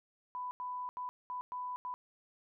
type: tone bursts at uneven times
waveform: sine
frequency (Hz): 995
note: B5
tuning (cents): +13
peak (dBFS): -37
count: 6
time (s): 0.35-0.51 / 0.6-0.89 / 0.97-1.09 / 1.3-1.41 / 1.52-1.76 / 1.85-1.94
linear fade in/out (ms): 0
effects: none